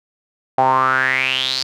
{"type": "tone with band-pass filter sweep", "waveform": "sawtooth", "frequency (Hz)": 130.81, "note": "C3", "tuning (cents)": 0, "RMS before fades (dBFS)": -17, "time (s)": [0.58, 1.63], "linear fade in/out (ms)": 2, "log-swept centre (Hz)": [760, 4800], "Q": 7.6, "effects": []}